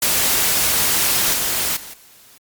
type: noise with level steps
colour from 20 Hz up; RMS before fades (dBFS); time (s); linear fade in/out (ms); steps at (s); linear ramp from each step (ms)
white; -17 / -20 / -35 / -47; 0.02-2.38; 5; 1.33 / 1.76 / 1.93; 10
effects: MP3 96 kbps